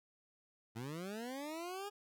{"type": "linear sweep", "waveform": "20% pulse", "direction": "up", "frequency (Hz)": [107.4, 415.3], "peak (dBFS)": -37, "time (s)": [0.75, 1.9], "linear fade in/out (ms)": 20, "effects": []}